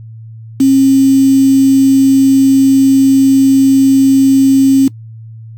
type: tone with quantisation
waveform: sine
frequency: 270 Hz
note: C#4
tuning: 45 cents flat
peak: -4 dBFS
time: 0.6-4.88 s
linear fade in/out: 5 ms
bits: 4
effects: noise-tail reverb RT60 0.1 s tail -20 dB re dry + added 112 Hz sine -28 dBFS peak until 5.57 s